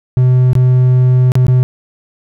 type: tone with dropouts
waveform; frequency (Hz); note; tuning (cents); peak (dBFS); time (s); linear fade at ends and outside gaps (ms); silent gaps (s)
triangle; 126.9; B2; +47; -4; 0.17-1.63; 0; 0.532-0.553 / 1.319-1.354 / 1.467-1.482
effects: none